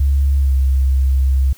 sine tone with pitch glide, 69.3 to 66.75 Hz, C#2 to C2, 0 to +35 cents, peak -10 dBFS, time 0-1.53 s, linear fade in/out 5 ms, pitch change -65 cents, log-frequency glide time 0.39-0.53 s, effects tanh soft clip ceiling -6 dBFS + white hiss -46 dBFS RMS until 1.57 s

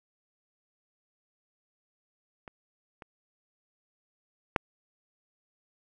clicks, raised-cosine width 0.5 ms, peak -28 / -29 / -8 dBFS, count 3, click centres 2.478 / 3.022 / 4.562 s, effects none

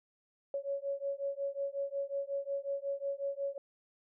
sine beating tone pair, 554.4 / 559.9 Hz, C#5 / C#5, 0 / +17 cents, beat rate 5.5 Hz, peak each -37 / -37 dBFS, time 0.54-3.58 s, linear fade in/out 2 ms, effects none

